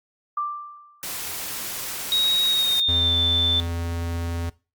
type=tone with exponential decay; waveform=sine; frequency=1179 Hz; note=D6; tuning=6 cents sharp; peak=-21 dBFS; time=0.37-1.11 s; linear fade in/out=5 ms; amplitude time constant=160 ms
type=noise; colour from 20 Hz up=white; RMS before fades=-31 dBFS; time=1.03-2.8 s; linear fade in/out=0 ms
type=tone with pitch glide; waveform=sine; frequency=3792 to 3538 Hz; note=A#7 to A7; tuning=+29 to +9 cents; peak=-18 dBFS; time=2.12-3.6 s; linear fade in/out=0 ms; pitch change=-120 cents; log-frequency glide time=2.46-3.15 s
type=tone; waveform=square; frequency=84.7 Hz; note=E2; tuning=48 cents sharp; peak=-26 dBFS; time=2.88-4.5 s; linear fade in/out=10 ms
effects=noise-tail reverb RT60 0.3 s tail -20 dB re dry + Opus 48 kbps